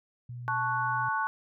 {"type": "tone with pitch glide", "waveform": "sine", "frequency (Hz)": [121.7, 123.4], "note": ["B2", "B2"], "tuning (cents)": [-25, -1], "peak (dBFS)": -37, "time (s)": [0.29, 1.09], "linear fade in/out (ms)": 5, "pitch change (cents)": 24, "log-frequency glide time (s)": [0.46, 0.88]}
{"type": "chord", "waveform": "sine", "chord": "F# minor", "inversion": "first", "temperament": "equal", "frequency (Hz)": [880, 1108.7, 1480], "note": ["A5", "C#6", "F#6"], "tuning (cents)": [0, 0, 0], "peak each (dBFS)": -31, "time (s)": [0.48, 1.27], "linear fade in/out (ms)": 0}
{"effects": []}